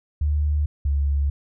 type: tone pair in turn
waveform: sine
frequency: 74.2 / 70.75 Hz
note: D2 / C#2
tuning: +18 / +36 cents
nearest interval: minor second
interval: 82 cents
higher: first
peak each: -18 dBFS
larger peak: neither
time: 0.21-0.66 / 0.85-1.3 s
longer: neither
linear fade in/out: 5 ms
effects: none